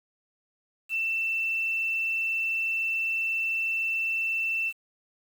sine tone with quantisation, 2673 Hz, E7, 23 cents sharp, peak -25 dBFS, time 0.89-4.73 s, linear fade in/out 50 ms, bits 8, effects none

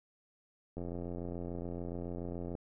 click train, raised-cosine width 2 ms, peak -28 dBFS, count 156, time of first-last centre 0.77-2.552 s, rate 87 Hz, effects none

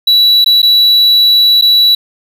triangle tone with dropouts, 3931 Hz, B7, 9 cents flat, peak -3 dBFS, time 0.07-1.95 s, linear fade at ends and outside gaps 5 ms, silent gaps 0.445-0.46 / 0.619-0.628 / 1.613-1.621 s, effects none

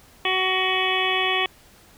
harmonic tone with a mistuned harmonic, 374.3 Hz, F#4, 20 cents sharp, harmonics 1 / 2 / 3 / 5 / 6 / 7 / 8 / 9, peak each -28 / -28 / -28 / -28 / -28 / -28 / -28 / -28 dBFS, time 0.25-1.46 s, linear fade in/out 2 ms, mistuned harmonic 7, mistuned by -33 cents, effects pink hiss -52 dBFS RMS until 1.97 s

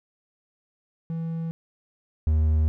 triangle tone pair in turn, 164.3 / 77.79 Hz, E3 / D#2, -5 / 0 cents, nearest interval octave + minor second, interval 1295 cents, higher first, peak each -25 / -16 dBFS, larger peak second, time 1.1-1.51 / 2.27-2.68 s, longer neither, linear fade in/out 0 ms, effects none

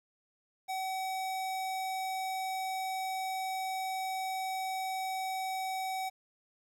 square tone, 758 Hz, F#5, 42 cents sharp, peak -34 dBFS, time 0.68-6.1 s, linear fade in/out 20 ms, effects 11-bit

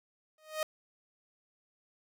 sawtooth tone with exponential growth, 622.3 Hz, D#5, in tune, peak -24 dBFS, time 0.38-0.63 s, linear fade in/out 2 ms, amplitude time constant 54 ms, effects none

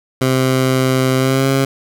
15% pulse tone with pitch glide, 130.5 to 135.34 Hz, C3 to C#3, -4 to -41 cents, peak -6 dBFS, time 0.21-1.65 s, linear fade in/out 5 ms, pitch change +63 cents, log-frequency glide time 1.17-1.48 s, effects none

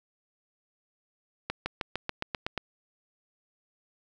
accelerating click train, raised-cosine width 0.3 ms, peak -14 dBFS, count 9, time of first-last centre 1.5-2.577 s, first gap 160 ms, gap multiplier 0.95, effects none

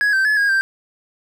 triangle tone with pitch steps, 1669 / 1556 / 1710 / 1636 / 1573 Hz, G#6 / G6 / A6 / G#6 / G6, +8 / -13 / -50 / -26 / +6 cents, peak -12 dBFS, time 0.01-0.61 s, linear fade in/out 0 ms, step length 120 ms, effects none

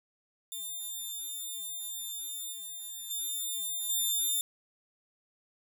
5% pulse tone with level steps, 3601 Hz, A7, 39 cents sharp, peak -29 / -32 / -25 / -20 dBFS, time 0.52-4.41 s, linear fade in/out 2 ms, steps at 2.52 / 3.1 / 3.89 s, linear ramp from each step 10 ms, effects 10-bit

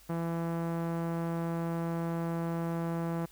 sawtooth tone with low-pass filter, 167.2 Hz, E3, 25 cents sharp, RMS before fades -33 dBFS, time 0.09-3.26 s, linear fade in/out 10 ms, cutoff 1200 Hz, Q 0.95, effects added 50 Hz sine -60 dBFS peak until 3.31 s + white hiss -59 dBFS RMS until 3.31 s

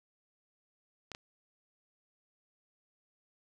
clicks, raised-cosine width 0.2 ms, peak -25 dBFS, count 2, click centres 1.117 / 1.149 s, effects none

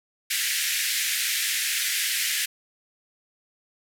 pink band-pass noise, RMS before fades -26 dBFS, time 0.3-2.46 s, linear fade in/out 10 ms, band 1700 to 15000 Hz, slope 48 dB/octave, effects none

